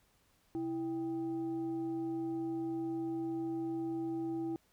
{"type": "tone with frequency modulation", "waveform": "sine", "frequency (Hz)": 329.3, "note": "E4", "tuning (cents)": -2, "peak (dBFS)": -34, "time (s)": [0.55, 4.56], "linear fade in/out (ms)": 0, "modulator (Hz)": 459, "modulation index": 0.39, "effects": ["pink hiss -71 dBFS RMS until 4.72 s"]}